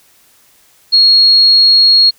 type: tone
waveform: sine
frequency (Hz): 4300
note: C8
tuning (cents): +47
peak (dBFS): -4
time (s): 0.92-2.11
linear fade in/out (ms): 20
effects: white hiss -49 dBFS RMS until 2.18 s